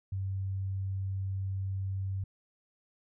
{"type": "tone", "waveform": "sine", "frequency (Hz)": 96.3, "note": "G2", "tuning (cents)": -30, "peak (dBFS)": -31, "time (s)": [0.12, 2.24], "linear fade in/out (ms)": 5, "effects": []}